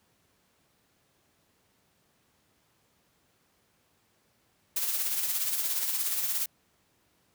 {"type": "noise with tremolo", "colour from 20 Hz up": "blue", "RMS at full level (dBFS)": -28, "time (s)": [4.76, 6.46], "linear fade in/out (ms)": 5, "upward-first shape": "sine", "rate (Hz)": 17, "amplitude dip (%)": 45, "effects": ["pink hiss -69 dBFS RMS until 7.34 s", "high-pass 80 Hz 12 dB/octave"]}